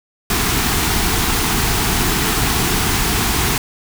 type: band-stop noise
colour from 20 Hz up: pink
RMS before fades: -17 dBFS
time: 0.3-3.58 s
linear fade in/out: 2 ms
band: 460 to 680 Hz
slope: 96 dB/octave
effects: none